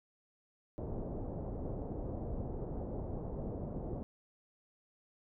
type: low-pass noise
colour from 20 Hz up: pink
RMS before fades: -40 dBFS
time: 0.78-4.03 s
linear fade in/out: 0 ms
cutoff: 660 Hz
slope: 24 dB/octave
effects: none